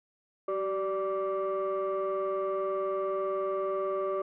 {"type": "tone cluster", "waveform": "sine", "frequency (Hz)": [382.6, 586, 1166], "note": ["G4", "D5", "D6"], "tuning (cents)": [-42, -4, -13], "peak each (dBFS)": [-30, -31, -34], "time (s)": [0.48, 4.22], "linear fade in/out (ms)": 5, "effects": ["tanh soft clip ceiling -23 dBFS"]}